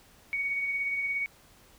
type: tone with tremolo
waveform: sine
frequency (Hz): 2237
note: C#7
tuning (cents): +15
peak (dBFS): -26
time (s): 0.33-1.26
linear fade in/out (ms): 0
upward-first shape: triangle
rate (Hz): 17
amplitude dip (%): 40
effects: pink hiss -58 dBFS RMS until 1.78 s